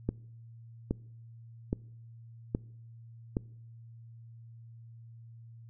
click train, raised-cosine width 3 ms, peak -16 dBFS, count 5, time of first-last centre 0.09-3.369 s, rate 1.22 Hz, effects noise-tail reverb RT60 0.7 s tail -24 dB re dry + added 115 Hz sine -48 dBFS peak until 5.69 s

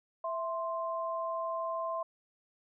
sine tone pair together, 659.3 / 1046.6 Hz, E5 / C6, 0 / 0 cents, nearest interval minor sixth, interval 800 cents, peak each -35 / -35 dBFS, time 0.24-2.03 s, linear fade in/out 5 ms, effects none

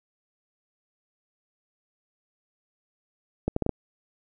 accelerating click train, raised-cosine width 2 ms, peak -11 dBFS, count 5, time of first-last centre 3.48-3.693 s, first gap 84 ms, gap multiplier 0.7, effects none

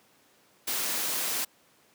white noise, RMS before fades -30 dBFS, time 0.67-1.45 s, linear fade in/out 10 ms, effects pink hiss -62 dBFS RMS until 1.94 s + high-pass 200 Hz 12 dB/octave

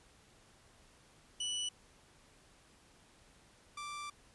sawtooth tone pair in turn, 2960 / 1174.7 Hz, F#7 / D6, 0 / 0 cents, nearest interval octave + major third, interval 1600 cents, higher first, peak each -32 / -38 dBFS, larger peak first, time 1.4-1.69 / 3.77-4.1 s, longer second, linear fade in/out 5 ms, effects pink hiss -64 dBFS RMS until 4.34 s + resampled to 24000 Hz

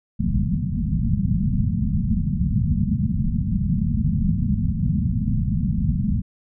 white low-pass noise, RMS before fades -21 dBFS, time 0.19-6.22 s, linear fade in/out 20 ms, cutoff 230 Hz, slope 96 dB/octave, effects none

